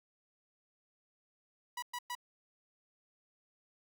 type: tone bursts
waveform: sawtooth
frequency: 976 Hz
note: B5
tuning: 21 cents flat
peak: -34 dBFS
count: 3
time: 1.77-2.152 s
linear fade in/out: 5 ms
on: 54 ms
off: 110 ms
effects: none